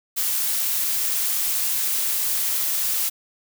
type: noise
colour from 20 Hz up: blue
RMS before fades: -23 dBFS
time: 0.16-3.1 s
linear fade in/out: 20 ms
effects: none